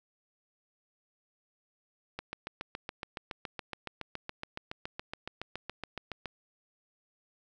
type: click train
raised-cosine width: 0.3 ms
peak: -21 dBFS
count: 30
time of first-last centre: 2.19-6.257 s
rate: 7.13 Hz
effects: none